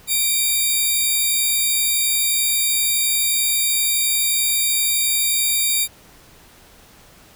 5% pulse tone pair together, 2349 / 3729 Hz, D7 / A#7, 0 / 0 cents, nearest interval minor sixth, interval 800 cents, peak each -11 dBFS, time 0.07-5.88 s, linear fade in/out 50 ms, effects pink hiss -48 dBFS RMS until 7.35 s

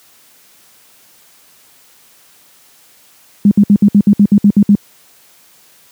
sine tone bursts, 203.6 Hz, G#3, 34 cents flat, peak -3 dBFS, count 11, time 3.45-4.752 s, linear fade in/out 2 ms, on 62 ms, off 62 ms, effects white hiss -47 dBFS RMS until 5.91 s + high-pass 100 Hz 12 dB/octave

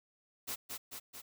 white noise with echo, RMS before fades -39 dBFS, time 0.47-0.56 s, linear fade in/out 20 ms, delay 220 ms, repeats 3, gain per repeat -3 dB, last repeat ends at 1.22 s, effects none

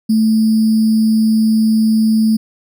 sine tone with sample-and-hold, 220 Hz, A3, in tune, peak -9 dBFS, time 0.09-2.37 s, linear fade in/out 10 ms, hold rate 4900 Hz, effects none

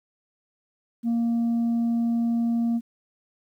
sine tone, 233.1 Hz, A#3, in tune, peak -18 dBFS, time 1.03-2.81 s, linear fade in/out 50 ms, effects tanh soft clip ceiling -20 dBFS + 10-bit

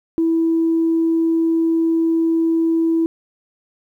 sine tone, 328.3 Hz, E4, 7 cents flat, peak -13 dBFS, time 0.18-3.06 s, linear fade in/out 0 ms, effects tanh soft clip ceiling -9 dBFS + 9-bit

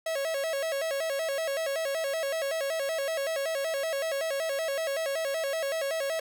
45% pulse tone with vibrato, 598 Hz, D5, 31 cents sharp, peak -28 dBFS, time 0.06-6.2 s, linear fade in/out 5 ms, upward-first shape square, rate 5.3 Hz, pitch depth 140 cents each way, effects none

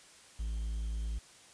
triangle tone with quantisation, 55 Hz, A1, in tune, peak -31 dBFS, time 0.39-1.19 s, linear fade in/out 10 ms, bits 10, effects white hiss -57 dBFS RMS until 1.53 s + resampled to 22050 Hz

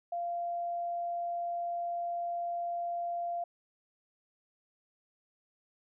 sine tone, 692 Hz, F5, 16 cents flat, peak -32 dBFS, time 0.12-3.44 s, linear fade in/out 5 ms, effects none

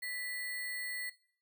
sine tone with sample-and-hold, 1972 Hz, B6, 3 cents flat, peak -37 dBFS, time 0.02-1.1 s, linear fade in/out 10 ms, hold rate 6300 Hz, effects noise-tail reverb RT60 0.5 s tail -17 dB re dry

